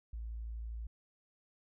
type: tone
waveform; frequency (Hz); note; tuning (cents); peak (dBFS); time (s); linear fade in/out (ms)
sine; 56.2; A1; +37; -39; 0.13-0.87; 5
effects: none